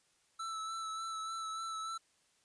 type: tone with vibrato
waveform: square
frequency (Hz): 1318.5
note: E6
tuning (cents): 0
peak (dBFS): -39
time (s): 0.39-1.98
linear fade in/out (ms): 10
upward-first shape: sine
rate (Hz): 3.4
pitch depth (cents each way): 21
effects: white hiss -72 dBFS RMS until 2.44 s + resampled to 22050 Hz